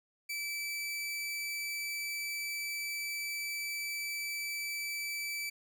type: tone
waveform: sawtooth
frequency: 2315 Hz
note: D7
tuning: 25 cents flat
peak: -32 dBFS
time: 0.29-5.5 s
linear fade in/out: 10 ms
effects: none